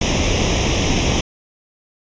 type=noise with comb filter; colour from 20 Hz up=pink; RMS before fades=-17 dBFS; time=0.01-1.21 s; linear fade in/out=5 ms; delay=0.34 ms; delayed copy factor=+0.75; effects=resampled to 16000 Hz